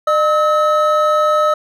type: tone pair together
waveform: triangle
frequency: 606.9 / 1286 Hz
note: D#5 / E6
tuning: -43 / -43 cents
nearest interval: octave + minor second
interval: 1300 cents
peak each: -12 dBFS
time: 0.07-1.54 s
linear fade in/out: 5 ms
effects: none